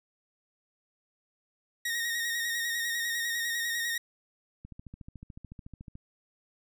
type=tone with vibrato; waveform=sawtooth; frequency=1869 Hz; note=A#6; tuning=4 cents sharp; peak=-26 dBFS; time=1.85-3.98 s; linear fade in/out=5 ms; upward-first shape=square; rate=10 Hz; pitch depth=28 cents each way
type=click train; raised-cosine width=5 ms; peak=-32 dBFS; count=19; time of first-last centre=4.65-5.954 s; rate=13.8 Hz
effects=none